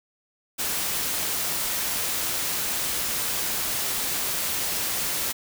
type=noise; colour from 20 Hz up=white; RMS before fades=-27 dBFS; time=0.58-5.33 s; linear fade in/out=20 ms; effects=none